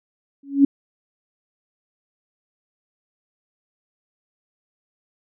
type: tone with exponential growth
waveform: sine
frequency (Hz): 278.8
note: C#4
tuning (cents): +10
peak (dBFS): -6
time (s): 0.43-0.65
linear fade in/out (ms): 5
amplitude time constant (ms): 46
effects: none